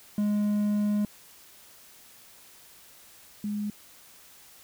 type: tone pair in turn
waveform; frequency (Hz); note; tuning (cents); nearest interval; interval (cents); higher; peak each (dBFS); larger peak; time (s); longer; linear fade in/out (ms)
triangle / sine; 207.7 / 207.7; G#3 / G#3; 0 / 0; unison; 0; neither; -21 / -28; first; 0.18-1.05 / 3.44-3.7; first; 2
effects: white hiss -53 dBFS RMS until 4.63 s